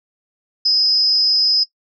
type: tone with amplitude modulation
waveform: sine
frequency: 5070 Hz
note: D#8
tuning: 32 cents sharp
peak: -8 dBFS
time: 0.65-1.64 s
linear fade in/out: 10 ms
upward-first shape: sine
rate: 274 Hz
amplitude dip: 70%
effects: noise-tail reverb RT60 0.1 s tail -19 dB re dry